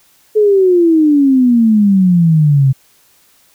sine exponential sweep, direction down, 434.1 to 130.81 Hz, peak -6 dBFS, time 0.35-2.73 s, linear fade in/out 20 ms, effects white hiss -51 dBFS RMS until 3.54 s

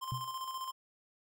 square tone with tremolo, 1046.5 Hz, C6, in tune, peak -37 dBFS, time 0.01-0.72 s, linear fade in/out 20 ms, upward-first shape square, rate 15 Hz, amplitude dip 45%
sine tone with exponential decay, 127 Hz, B2, 49 cents sharp, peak -31 dBFS, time 0.12-0.34 s, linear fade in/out 0 ms, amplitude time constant 47 ms
effects none

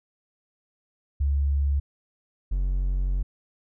sine / triangle tone pair in turn, 70.4 / 45.98 Hz, C#2 / F#1, +27 / -10 cents, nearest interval perfect fifth, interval 737 cents, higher first, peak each -20 dBFS, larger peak neither, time 1.2-1.8 / 2.51-3.23 s, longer second, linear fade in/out 10 ms, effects none

